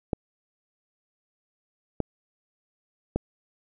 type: clicks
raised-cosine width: 2 ms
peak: -11 dBFS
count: 3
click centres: 0.132 / 2.003 / 3.16 s
effects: none